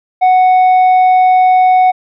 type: tone with tanh clipping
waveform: sine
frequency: 740 Hz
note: F#5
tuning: in tune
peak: -6 dBFS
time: 0.21-1.92 s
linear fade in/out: 20 ms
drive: 4 dB
effects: none